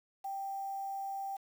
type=tone with quantisation; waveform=sine; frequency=784 Hz; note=G5; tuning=in tune; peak=-36 dBFS; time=0.24-1.37 s; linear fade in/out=10 ms; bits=9; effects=none